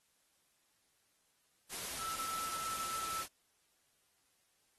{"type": "tone in noise", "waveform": "sine", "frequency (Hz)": 1318.5, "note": "E6", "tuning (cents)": 0, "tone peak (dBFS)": -39, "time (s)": [1.98, 3.25], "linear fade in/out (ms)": 50, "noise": "white", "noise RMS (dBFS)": -42, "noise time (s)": [1.69, 3.28], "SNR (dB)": 0, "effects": ["white hiss -75 dBFS RMS until 4.78 s", "AAC 32 kbps"]}